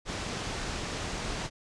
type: low-pass noise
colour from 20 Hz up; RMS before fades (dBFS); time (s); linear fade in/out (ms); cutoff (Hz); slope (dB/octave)
pink; -35; 0.05-1.5; 50; 7500; 24
effects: resampled to 24000 Hz